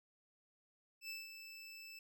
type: tone with ADSR envelope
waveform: 25% pulse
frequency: 2637 Hz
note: E7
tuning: in tune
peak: -39 dBFS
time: 1.01-1.99 s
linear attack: 83 ms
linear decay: 180 ms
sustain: -8 dB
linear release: 3 ms
effects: none